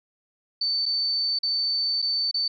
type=tone with dropouts; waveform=sine; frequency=4537 Hz; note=C#8; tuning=39 cents sharp; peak=-22 dBFS; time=0.61-2.48 s; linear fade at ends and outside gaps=5 ms; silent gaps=0.857-0.861 / 1.389-1.431 / 2.019-2.024 / 2.313-2.342 s; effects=none